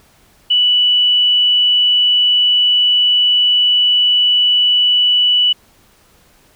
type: tone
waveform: sine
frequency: 2960 Hz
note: F#7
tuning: in tune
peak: -9 dBFS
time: 0.5-5.53 s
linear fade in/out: 10 ms
effects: pink hiss -51 dBFS RMS until 6.55 s